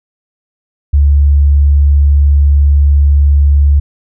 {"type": "tone", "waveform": "sine", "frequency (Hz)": 71.5, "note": "D2", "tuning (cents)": -46, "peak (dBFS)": -4, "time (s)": [0.93, 3.8], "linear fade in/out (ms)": 10, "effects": []}